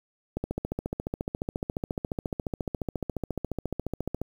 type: click train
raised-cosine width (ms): 2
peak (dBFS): -16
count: 56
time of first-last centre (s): 0.37-4.216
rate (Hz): 14.3
effects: 8-bit